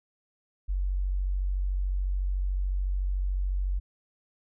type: tone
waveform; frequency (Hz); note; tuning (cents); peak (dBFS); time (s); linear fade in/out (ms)
sine; 46.9; F#1; +24; -25; 0.68-3.8; 20
effects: none